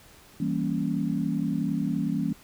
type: chord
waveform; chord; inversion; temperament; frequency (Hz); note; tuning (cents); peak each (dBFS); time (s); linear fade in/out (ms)
sine; E diminished seventh; none; equal; 164.81 / 196 / 233.1 / 277.2; E3 / G3 / Bb3 / Db4; 0 / 0 / 0 / 0; -30; 0.4-2.33; 5
effects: pink hiss -53 dBFS RMS until 2.43 s